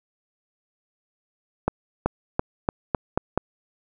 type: accelerating click train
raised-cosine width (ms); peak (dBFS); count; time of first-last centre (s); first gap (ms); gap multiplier
1; -6; 7; 1.68-3.376; 380; 0.88
effects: none